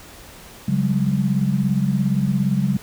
sine chord, C# suspended fourth, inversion none, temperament equal with one note detuned, 138.59 / 185 / 202.3 Hz, C#3 / F#3 / G#3, 0 / 0 / -45 cents, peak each -21 dBFS, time 0.68-2.77 s, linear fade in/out 5 ms, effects pink hiss -42 dBFS RMS until 2.82 s

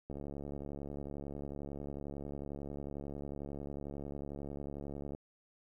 click train, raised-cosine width 2 ms, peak -30 dBFS, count 360, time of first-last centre 0.1-5.149 s, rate 71.1 Hz, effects 12-bit

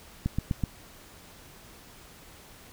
click train, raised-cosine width 5 ms, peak -14 dBFS, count 4, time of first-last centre 0.26-0.637 s, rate 7.95 Hz, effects pink hiss -51 dBFS RMS until 2.72 s

